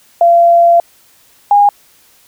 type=tone pair in turn; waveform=sine; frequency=685 / 816.2 Hz; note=F5 / G#5; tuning=-34 / -30 cents; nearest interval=minor third; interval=304 cents; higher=second; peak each=-4 dBFS; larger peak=neither; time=0.21-0.8 / 1.51-1.69 s; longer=first; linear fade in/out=2 ms; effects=white hiss -48 dBFS RMS until 2.27 s